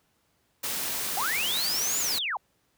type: band-stop noise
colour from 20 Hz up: white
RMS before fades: -31 dBFS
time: 0.63-2.19 s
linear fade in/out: 10 ms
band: 100 to 140 Hz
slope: 96 dB/octave
type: linear two-way sweep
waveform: sine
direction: up then down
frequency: 698.5 to 7180 to 698.5 Hz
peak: -27 dBFS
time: 1.17-2.37 s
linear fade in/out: 2 ms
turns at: 1.99 s
effects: pink hiss -70 dBFS RMS until 2.77 s + high-pass 60 Hz 12 dB/octave